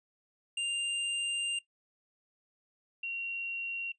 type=tone pair in turn; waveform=square / sine; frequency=2794 / 2749 Hz; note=F7 / F7; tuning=0 / -28 cents; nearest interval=unison; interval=28 cents; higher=first; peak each=-31 / -33 dBFS; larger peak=first; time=0.57-1.59 / 3.03-3.92 s; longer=first; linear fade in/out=5 ms; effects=noise-tail reverb RT60 0.1 s tail -18 dB re dry + resampled to 22050 Hz